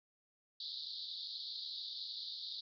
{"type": "band-pass noise", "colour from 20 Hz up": "pink", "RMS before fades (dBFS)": -45, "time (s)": [0.6, 2.61], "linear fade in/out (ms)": 5, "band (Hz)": [3600, 4700], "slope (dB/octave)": 96, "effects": []}